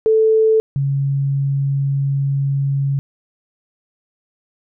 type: tone pair in turn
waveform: sine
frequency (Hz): 440 / 138.59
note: A4 / C#3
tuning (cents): 0 / 0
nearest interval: octave + minor sixth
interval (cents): 2000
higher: first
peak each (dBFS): -10 / -15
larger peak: first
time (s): 0.06-0.6 / 0.76-2.99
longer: second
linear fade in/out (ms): 0
effects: none